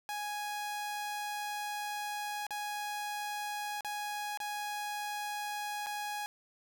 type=tone with dropouts; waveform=sawtooth; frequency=830.6 Hz; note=G#5; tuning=in tune; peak=-32 dBFS; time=0.09-6.26 s; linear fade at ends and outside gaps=0 ms; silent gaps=2.467-2.507 / 3.808-3.847 / 4.374-4.402 / 5.862-5.868 s; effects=none